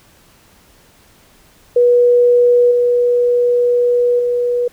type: tone with level steps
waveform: sine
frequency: 485.9 Hz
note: B4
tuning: 28 cents flat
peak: -7 / -10 / -13 dBFS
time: 1.76-4.68 s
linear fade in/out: 5 ms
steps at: 2.71 / 4.19 s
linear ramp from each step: 5 ms
effects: pink hiss -49 dBFS RMS until 4.72 s